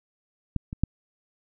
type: clicks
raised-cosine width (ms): 5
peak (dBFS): -13 / -21 / -9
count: 3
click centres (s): 0.563 / 0.729 / 0.836
effects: none